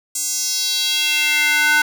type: tone with high-pass filter sweep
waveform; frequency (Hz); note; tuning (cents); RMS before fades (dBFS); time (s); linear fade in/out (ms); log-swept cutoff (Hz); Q
square; 300; D4; +37; -18; 0.15-1.82; 5; 7500 to 1400; 2.8
effects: none